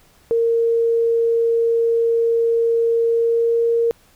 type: tone with pitch glide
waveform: sine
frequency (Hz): 461.6 to 464.5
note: A#4 to A#4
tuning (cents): -17 to -6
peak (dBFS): -14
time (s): 0.31-3.91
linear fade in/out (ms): 0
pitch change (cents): +11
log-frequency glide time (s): 3.06-3.64
effects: pink hiss -54 dBFS RMS until 4.15 s